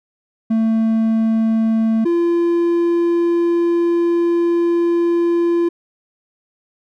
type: tone pair in turn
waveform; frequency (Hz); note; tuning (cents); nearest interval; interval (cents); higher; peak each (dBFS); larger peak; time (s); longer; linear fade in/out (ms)
triangle; 223.3 / 342.1; A3 / F4; +26 / -36; perfect fifth; 738; second; -11; neither; 0.5-2.05 / 2.05-5.69; second; 10
effects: none